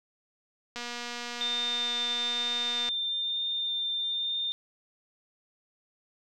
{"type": "click train", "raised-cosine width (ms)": 0.2, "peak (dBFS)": -20, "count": 512, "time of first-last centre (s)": [0.76, 2.889], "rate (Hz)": 240}
{"type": "tone with vibrato", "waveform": "sine", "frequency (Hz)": 3605, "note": "A7", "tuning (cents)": 41, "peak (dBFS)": -28, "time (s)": [1.41, 4.52], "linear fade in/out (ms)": 0, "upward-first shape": "triangle", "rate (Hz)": 1.1, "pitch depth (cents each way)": 9}
{"effects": []}